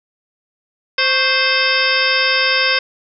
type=harmonic tone with a mistuned harmonic; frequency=522 Hz; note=C5; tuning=4 cents flat; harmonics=1 / 2 / 3 / 4 / 5 / 6 / 7 / 9 / 10; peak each=-23 / -24 / -19 / -20 / -20 / -24 / -24 / -23 / -21 dBFS; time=0.98-2.79 s; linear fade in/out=5 ms; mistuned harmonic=2; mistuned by=+96 cents; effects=none